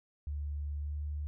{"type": "tone with pitch glide", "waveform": "sine", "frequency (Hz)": [73, 74.02], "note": ["D2", "D2"], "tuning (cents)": [-10, 14], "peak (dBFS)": -34, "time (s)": [0.27, 1.27], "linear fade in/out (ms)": 0, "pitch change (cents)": 24, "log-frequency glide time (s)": [0.79, 0.96], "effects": []}